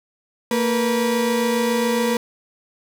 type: tone pair together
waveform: 35% pulse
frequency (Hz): 229.2 / 485.6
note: A#3 / B4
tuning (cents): -29 / -29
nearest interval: octave + minor second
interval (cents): 1300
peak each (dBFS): -19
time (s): 0.51-2.17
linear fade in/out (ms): 2
effects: none